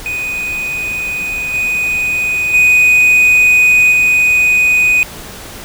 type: tone with level steps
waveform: triangle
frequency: 2489 Hz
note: D#7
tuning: in tune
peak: -15 / -11 / -4 / -6 dBFS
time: 0.06-5.03 s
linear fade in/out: 0 ms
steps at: 1.53 / 2.53 / 3.91 s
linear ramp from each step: 20 ms
effects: pink hiss -30 dBFS RMS until 5.64 s